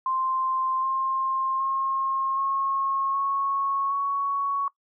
sine tone with pitch steps, 1046.5 / 1059.9 / 1073.4 / 1087.2 / 1101.1 / 1115.2 Hz, C6 / C6 / C6 / C#6 / C#6 / C#6, 0 / +22 / +44 / -34 / -12 / +10 cents, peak -23 dBFS, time 0.06-4.68 s, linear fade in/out 2 ms, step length 770 ms, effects noise-tail reverb RT60 0.1 s tail -21 dB re dry

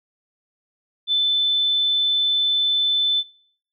sine tone, 3520 Hz, A7, in tune, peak -16 dBFS, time 1.07-3.24 s, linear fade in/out 50 ms, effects noise-tail reverb RT60 0.7 s tail -26 dB re dry

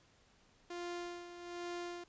sawtooth tone with tremolo, 349.2 Hz, F4, in tune, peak -36 dBFS, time 0.7-2.04 s, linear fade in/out 5 ms, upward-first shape sine, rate 1.2 Hz, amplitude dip 65%, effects pink hiss -68 dBFS RMS until 2.08 s + resampled to 16000 Hz

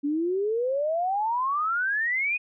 sine exponential sweep, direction up, 280 to 2520 Hz, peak -23 dBFS, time 0.03-2.38 s, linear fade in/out 20 ms, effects none

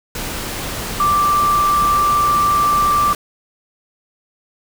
sine tone in noise, 1174.7 Hz, D6, in tune, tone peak -12 dBFS, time 1-3.13 s, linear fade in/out 2 ms, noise pink, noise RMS -25 dBFS, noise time 0.15-3.15 s, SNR +10 dB, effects none

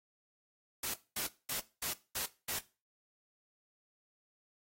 white noise bursts, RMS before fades -37 dBFS, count 6, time 0.83-2.59 s, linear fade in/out 5 ms, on 110 ms, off 220 ms, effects noise-tail reverb RT60 0.3 s tail -17 dB re dry + AAC 48 kbps

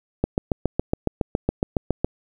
click train, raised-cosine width 2 ms, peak -6 dBFS, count 14, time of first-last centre 0.24-2.046 s, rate 7.2 Hz, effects 8-bit

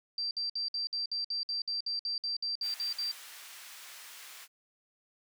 sine tone bursts, 4699 Hz, D8, in tune, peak -31 dBFS, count 16, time 0.18-3.115 s, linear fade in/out 2 ms, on 130 ms, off 57 ms
pink high-pass noise, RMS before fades -49 dBFS, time 2.61-4.48 s, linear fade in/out 50 ms, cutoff 1500 Hz, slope 12 dB/octave
effects none

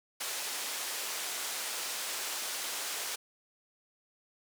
white band-pass noise, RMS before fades -37 dBFS, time 0.2-3.16 s, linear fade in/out 10 ms, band 430 to 9700 Hz, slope 12 dB/octave, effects none

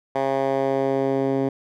10% pulse tone with band-pass filter sweep, 135.5 Hz, C#3, 39 cents flat, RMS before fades -22 dBFS, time 0.15-1.49 s, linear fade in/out 5 ms, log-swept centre 730 to 300 Hz, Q 1.2, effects none

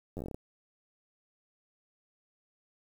slowing click train, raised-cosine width 2 ms, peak -26 dBFS, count 10, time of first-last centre 0.17-0.345 s, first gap 10 ms, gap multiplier 1.16, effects 9-bit

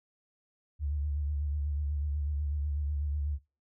sine tone with vibrato, 73 Hz, D2, 10 cents flat, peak -29 dBFS, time 0.79-3.39 s, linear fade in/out 50 ms, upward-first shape sine, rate 8.1 Hz, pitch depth 56 cents each way, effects noise-tail reverb RT60 0.3 s tail -21 dB re dry

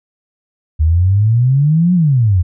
sine exponential two-way sweep, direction up then down, 75.1 to 184.1 to 83.7 Hz, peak -8 dBFS, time 0.79-2.43 s, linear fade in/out 20 ms, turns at 1.94 s, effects none

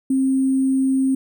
sine tone with sample-and-hold, 265.6 Hz, C4, 26 cents sharp, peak -15 dBFS, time 0.1-1.15 s, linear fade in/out 5 ms, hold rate 8820 Hz, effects none

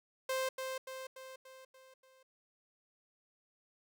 sawtooth tone with echo, 523.3 Hz, C5, in tune, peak -29 dBFS, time 0.29-0.49 s, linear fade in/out 5 ms, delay 290 ms, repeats 6, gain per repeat -5 dB, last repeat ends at 2.23 s, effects none

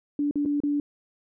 sine tone with dropouts, 290 Hz, D4, 22 cents flat, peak -22 dBFS, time 0.19-0.8 s, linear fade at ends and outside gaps 2 ms, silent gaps 0.311-0.356 / 0.452-0.458 / 0.603-0.635 s, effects none

